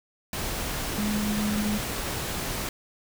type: tone in noise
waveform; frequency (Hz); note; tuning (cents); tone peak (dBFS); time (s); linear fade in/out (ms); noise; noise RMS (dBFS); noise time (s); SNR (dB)
sine; 209.7; G#3; +17; -25; 0.98-1.78; 2; pink; -31; 0.33-2.69; +3
effects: none